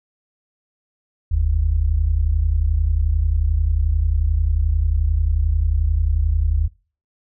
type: tone pair together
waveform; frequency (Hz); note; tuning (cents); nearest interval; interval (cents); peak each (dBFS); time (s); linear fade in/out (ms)
sine; 45.62 / 76.9; F#1 / D#2; -24 / -20; major sixth; 904; -18 / -17; 1.31-6.68; 10
effects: noise-tail reverb RT60 0.4 s tail -26 dB re dry